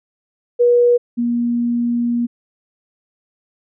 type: tone pair in turn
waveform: sine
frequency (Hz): 482.8 / 238.1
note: B4 / A#3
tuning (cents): -39 / +37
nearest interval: octave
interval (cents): 1224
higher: first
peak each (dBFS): -9 / -15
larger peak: first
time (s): 0.59-0.98 / 1.17-2.27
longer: second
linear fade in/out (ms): 20
effects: none